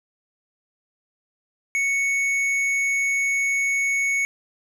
sine tone with hard clipping, 2217 Hz, C#7, in tune, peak -21 dBFS, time 1.75-4.25 s, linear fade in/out 0 ms, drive 7 dB, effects none

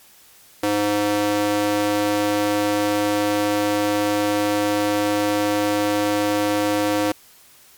square tone with high-pass filter, 103.5 Hz, G#2, 5 cents flat, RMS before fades -20 dBFS, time 0.63-7.12 s, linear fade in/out 5 ms, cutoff 380 Hz, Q 1.9, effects white hiss -50 dBFS RMS until 7.77 s + MP3 96 kbps

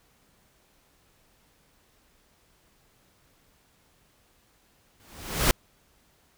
pink noise with exponential growth, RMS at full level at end -19 dBFS, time 5-5.51 s, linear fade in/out 0 ms, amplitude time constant 110 ms, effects pink hiss -64 dBFS RMS until 6.37 s

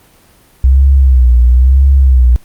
sine tone with vibrato, 64 Hz, C2, 38 cents flat, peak -3 dBFS, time 0.64-2.36 s, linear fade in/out 0 ms, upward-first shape sine, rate 1 Hz, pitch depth 110 cents each way, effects pink hiss -46 dBFS RMS until 2.44 s + Opus 24 kbps

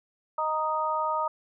harmonic tone, 311.1 Hz, D#4, in tune, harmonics 2 / 3 / 4, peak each -32 / -28 / -29 dBFS, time 0.38-1.28 s, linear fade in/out 5 ms, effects none

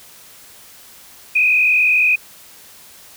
sine tone with frequency modulation, 2489 Hz, D#7, in tune, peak -11 dBFS, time 1.35-2.16 s, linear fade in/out 10 ms, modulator 45.9 Hz, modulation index 1.5, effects white hiss -43 dBFS RMS until 3.16 s

